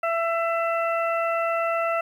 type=harmonic tone; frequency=668 Hz; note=E5; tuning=23 cents sharp; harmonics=1 / 2 / 3 / 4; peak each=-24 / -26 / -34 / -33 dBFS; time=0.03-2.01 s; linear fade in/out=5 ms; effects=9-bit